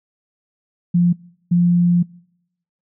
sine tone pair in turn, 174.61 / 174.61 Hz, F3 / F3, 0 / 0 cents, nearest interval unison, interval 0 cents, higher neither, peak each -11 dBFS, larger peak neither, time 0.94-1.13 / 1.51-2.03 s, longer second, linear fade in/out 10 ms, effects noise-tail reverb RT60 0.8 s tail -25 dB re dry

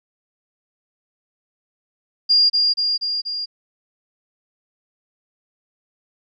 sine tone with echo, 4814 Hz, D8, 42 cents sharp, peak -11 dBFS, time 2.29-2.5 s, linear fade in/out 20 ms, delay 240 ms, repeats 4, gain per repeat -3 dB, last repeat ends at 3.46 s, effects none

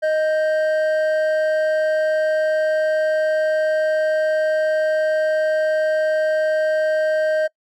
triangle tone pair together, 622.3 / 1569.3 Hz, D#5 / G6, 0 / +1 cents, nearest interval octave + major third, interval 1601 cents, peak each -14 / -25 dBFS, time 0.02-7.48 s, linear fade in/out 20 ms, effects noise-tail reverb RT60 0.1 s tail -24 dB re dry + tanh soft clip ceiling -8 dBFS

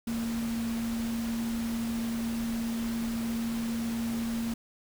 sine tone in noise, 230.2 Hz, A#3, 22 cents flat, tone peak -29 dBFS, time 0.07-4.54 s, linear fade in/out 5 ms, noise pink, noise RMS -41 dBFS, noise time 0.07-4.54 s, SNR +9 dB, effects none

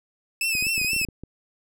sawtooth tone with vibrato, 2592 Hz, E7, 30 cents flat, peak -19 dBFS, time 0.41-1.05 s, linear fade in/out 2 ms, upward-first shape sine, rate 4.1 Hz, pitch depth 75 cents each way
clicks, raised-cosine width 3 ms, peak -24 dBFS, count 12, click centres 0.552 / 0.625 / 0.668 / 0.779 / 0.815 / 0.847 / 0.933 / 0.964 / 1.015 / 1.049 / 1.087 / 1.236 s
effects none

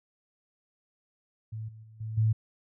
sine tone with level steps, 110 Hz, A2, in tune, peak -34 / -45 / -49 / -33 / -21 dBFS, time 1.52-2.33 s, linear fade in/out 10 ms, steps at 1.68 / 1.83 / 2 / 2.17 s, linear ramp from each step 10 ms, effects none

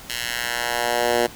10% pulse tone with high-pass filter sweep, 119.9 Hz, A#2, 49 cents sharp, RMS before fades -23 dBFS, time 0.09-1.27 s, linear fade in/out 10 ms, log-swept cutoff 2700 to 390 Hz, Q 1.1, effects pink hiss -41 dBFS RMS until 1.35 s

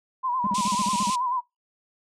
sine tone with vibrato, 1001 Hz, B5, 23 cents sharp, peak -23 dBFS, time 0.23-1.41 s, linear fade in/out 20 ms, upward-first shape sine, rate 9.2 Hz, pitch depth 79 cents each way
triangle tone bursts, 202.6 Hz, G#3, 43 cents flat, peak -24 dBFS, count 10, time 0.44-1.1 s, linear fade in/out 2 ms, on 30 ms, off 40 ms
white band-pass noise, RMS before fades -33 dBFS, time 0.54-1.16 s, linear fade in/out 10 ms, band 2300 to 9200 Hz, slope 48 dB/octave
effects noise-tail reverb RT60 0.2 s tail -25 dB re dry

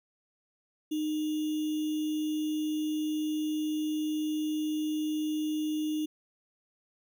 sine tone with sample-and-hold, 307 Hz, D#4, 23 cents flat, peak -28 dBFS, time 0.91-6.06 s, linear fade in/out 10 ms, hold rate 3150 Hz, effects none

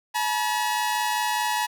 sawtooth tone pair together, 856.2 / 961 Hz, A5 / B5, -47 / -48 cents, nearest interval major second, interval 199 cents, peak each -22 dBFS, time 0.14-1.67 s, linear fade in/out 20 ms, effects none

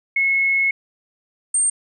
sine tone pair in turn, 2182 / 8683 Hz, C#7 / C#9, -28 / -37 cents, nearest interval 2 octaves, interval 2391 cents, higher second, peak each -15 dBFS, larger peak neither, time 0.16-0.71 / 1.54-1.7 s, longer first, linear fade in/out 5 ms, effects none

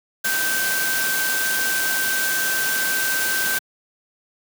sine tone in noise, 1552 Hz, G6, 18 cents flat, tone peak -22 dBFS, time 0.24-3.59 s, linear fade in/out 10 ms, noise white, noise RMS -24 dBFS, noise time 0.24-3.59 s, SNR -1 dB, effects high-pass 150 Hz 12 dB/octave

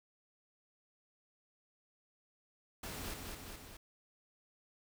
pink noise with echo, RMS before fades -44 dBFS, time 2.83-3.14 s, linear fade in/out 5 ms, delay 210 ms, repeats 3, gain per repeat -3 dB, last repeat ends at 3.77 s, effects none

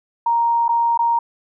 sine tone with dropouts, 934 Hz, A#5, 3 cents sharp, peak -14 dBFS, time 0.26-1.19 s, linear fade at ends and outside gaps 5 ms, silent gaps 0.682-0.69 / 0.976-0.99 s, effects none

